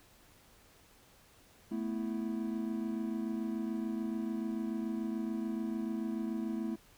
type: chord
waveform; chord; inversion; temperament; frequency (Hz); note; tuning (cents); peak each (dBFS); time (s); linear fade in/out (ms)
triangle; A suspended second; none; equal; 220 / 246.9 / 329.6; A3 / B3 / E4; 0 / 0 / 0; -34 / -38 / -37; 1.71-6.76; 10
effects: pink hiss -62 dBFS RMS until 6.97 s